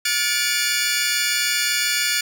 15% pulse tone cluster, 1432 / 1733 / 2251 / 2378 Hz, F6 / A6 / C#7 / D7, +43 / -27 / +26 / +21 cents, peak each -18 dBFS, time 0.05-2.21 s, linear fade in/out 5 ms, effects none

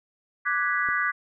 sine chord, G# half-diminished seventh, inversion second, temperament equal with one note detuned, 1174.7 / 1480 / 1661.2 / 1964.2 Hz, D6 / F#6 / G#6 / B6, 0 / 0 / 0 / -10 cents, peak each -28 dBFS, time 0.45-1.12 s, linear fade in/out 20 ms
click, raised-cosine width 2 ms, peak -28 dBFS, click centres 0.888 s
effects none

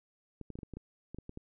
clicks, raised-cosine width 3 ms, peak -30 dBFS, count 11, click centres 0.413 / 0.503 / 0.555 / 0.589 / 0.632 / 0.737 / 0.77 / 1.146 / 1.186 / 1.294 / 1.374 s, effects none

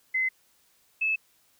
sine tone pair in turn, 2050 / 2608 Hz, C7 / E7, -36 / -19 cents, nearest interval major third, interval 417 cents, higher second, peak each -23 dBFS, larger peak neither, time 0.14-0.29 / 1.01-1.16 s, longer neither, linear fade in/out 10 ms, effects white hiss -65 dBFS RMS until 1.59 s

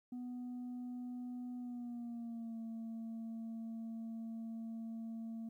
sine tone with pitch glide, 246.9 to 226.4 Hz, B3 to A3, 0 to +50 cents, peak -39 dBFS, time 0.12-5.49 s, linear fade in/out 5 ms, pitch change -150 cents, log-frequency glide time 1.57-2.58 s, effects tanh soft clip ceiling -41 dBFS + 13-bit

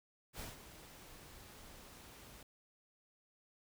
pink noise with ADSR envelope, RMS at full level -45 dBFS, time 0.33-2.43 s, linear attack 70 ms, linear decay 160 ms, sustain -11 dB, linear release 4 ms, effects none

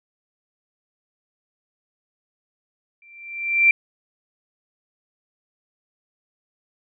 sine tone with exponential growth, 2355 Hz, D7, 4 cents sharp, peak -9 dBFS, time 3.02-3.71 s, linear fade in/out 2 ms, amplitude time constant 150 ms, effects none

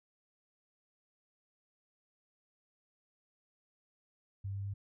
sine tone with pitch steps, 98.3 / 99.04 / 99.79 Hz, G2 / G2 / G2, +5 / +18 / +31 cents, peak -36 dBFS, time 4.44-4.74 s, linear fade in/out 10 ms, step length 100 ms, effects none

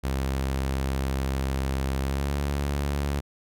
sawtooth tone with pitch glide, 67 to 70.9 Hz, C2 to C#2, +42 to +40 cents, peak -21 dBFS, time 0.03-3.21 s, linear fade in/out 20 ms, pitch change +98 cents, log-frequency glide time 2.01-2.35 s, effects none

